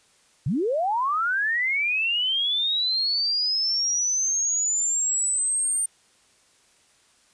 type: linear sweep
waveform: sine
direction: up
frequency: 110.2 to 8870 Hz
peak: -21 dBFS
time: 0.46-5.86 s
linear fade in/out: 5 ms
effects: white hiss -60 dBFS RMS until 7.33 s + resampled to 22050 Hz